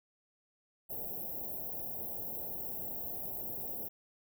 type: band-stop noise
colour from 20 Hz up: white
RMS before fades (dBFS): -40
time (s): 0.89-3.89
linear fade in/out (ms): 20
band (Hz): 790 to 13000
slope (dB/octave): 48
effects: none